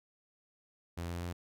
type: tone with pitch steps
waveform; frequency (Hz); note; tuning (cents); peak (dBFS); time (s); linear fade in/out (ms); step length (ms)
sawtooth; 85.5 / 86.44 / 87.4; F2 / F2 / F2; -36 / -17 / +2; -33; 0.97-1.33; 10; 120
effects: none